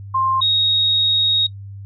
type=tone pair in turn; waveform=sine; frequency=1055 / 3760 Hz; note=C6 / A#7; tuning=+14 / +14 cents; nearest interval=octave + minor seventh; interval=2200 cents; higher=second; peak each=-15 / -13 dBFS; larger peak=second; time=0.14-0.41 / 0.41-1.47 s; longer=second; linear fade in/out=10 ms; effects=noise-tail reverb RT60 0.1 s tail -23 dB re dry + added 99 Hz sine -31 dBFS peak until 1.85 s